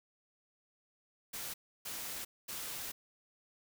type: noise bursts at uneven times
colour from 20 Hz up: white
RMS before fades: -42 dBFS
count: 3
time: 1.33-1.54 / 1.85-2.25 / 2.48-2.92 s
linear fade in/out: 10 ms
effects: none